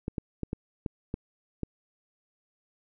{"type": "clicks", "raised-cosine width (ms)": 3, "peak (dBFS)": -18, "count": 7, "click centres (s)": [0.081, 0.182, 0.433, 0.531, 0.862, 1.141, 1.633], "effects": []}